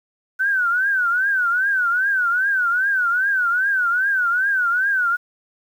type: tone with vibrato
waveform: sine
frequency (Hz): 1499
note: F#6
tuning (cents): +22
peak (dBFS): -16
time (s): 0.39-5.17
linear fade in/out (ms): 20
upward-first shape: triangle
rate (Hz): 2.5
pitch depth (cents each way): 170
effects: 8-bit